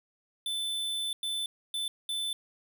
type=tone bursts at uneven times; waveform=square; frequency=3520 Hz; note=A7; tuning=in tune; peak=-31 dBFS; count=4; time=0.46-1.13 / 1.23-1.46 / 1.74-1.88 / 2.09-2.33 s; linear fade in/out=2 ms; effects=none